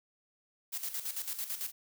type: noise with tremolo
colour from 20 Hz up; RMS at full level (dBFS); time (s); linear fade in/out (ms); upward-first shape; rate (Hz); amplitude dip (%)
blue; -36; 0.72-1.72; 20; square; 9; 65
effects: none